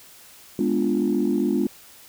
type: chord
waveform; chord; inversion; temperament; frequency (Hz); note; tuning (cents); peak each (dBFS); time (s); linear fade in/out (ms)
sine; G# diminished seventh; none; equal; 207.7 / 246.9 / 293.7 / 349.2; G#3 / B3 / D4 / F4; 0 / 0 / 0 / 0; -24; 0.59-1.67; 2
effects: tanh soft clip ceiling -11 dBFS + white hiss -48 dBFS RMS until 2.08 s